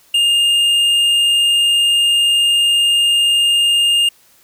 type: tone with tanh clipping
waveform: triangle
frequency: 2821 Hz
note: F7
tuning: 17 cents sharp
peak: -12 dBFS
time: 0.14-4.09 s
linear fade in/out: 5 ms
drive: 12 dB
effects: white hiss -51 dBFS RMS until 4.43 s